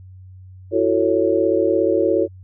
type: chord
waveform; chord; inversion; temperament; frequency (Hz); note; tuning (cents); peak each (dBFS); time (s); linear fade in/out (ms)
sine; F# minor seventh; third; just; 333 / 370 / 444 / 555; E4 / F#4 / A4 / C#5; +18 / 0 / +16 / +2; -20; 0.71-2.28; 50
effects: added 93 Hz sine -38 dBFS peak until 2.43 s